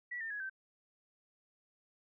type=tone with pitch steps; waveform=sine; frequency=1944 / 1803.4 / 1672.9 / 1551.9 Hz; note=B6 / A6 / G#6 / G6; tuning=-28 / +42 / +12 / -18 cents; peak=-38 dBFS; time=0.11-0.498 s; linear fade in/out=10 ms; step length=97 ms; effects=none